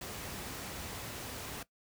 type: noise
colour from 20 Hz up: pink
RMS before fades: -42 dBFS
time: 0.01-1.63 s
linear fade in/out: 5 ms
effects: noise-tail reverb RT60 0.1 s tail -18 dB re dry + high-pass 60 Hz 12 dB/octave